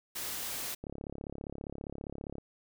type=noise; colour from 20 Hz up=white; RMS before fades=-38 dBFS; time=0.15-0.75 s; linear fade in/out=10 ms
type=click train; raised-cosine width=2 ms; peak=-27 dBFS; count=55; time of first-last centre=0.84-2.383 s; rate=35 Hz
effects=none